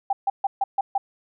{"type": "tone bursts", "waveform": "sine", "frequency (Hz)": 790, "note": "G5", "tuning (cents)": 13, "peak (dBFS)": -18, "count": 6, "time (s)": [0.1, 0.98], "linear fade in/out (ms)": 5, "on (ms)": 30, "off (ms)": 140, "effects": []}